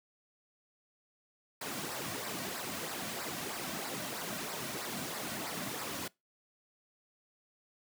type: noise with flanger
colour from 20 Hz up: pink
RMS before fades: -39 dBFS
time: 1.61-6.08 s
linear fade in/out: 5 ms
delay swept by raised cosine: 0.3 to 2.4 ms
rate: 3.1 Hz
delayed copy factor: -0.6
effects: noise-tail reverb RT60 0.2 s tail -23 dB re dry + high-pass 150 Hz 12 dB/octave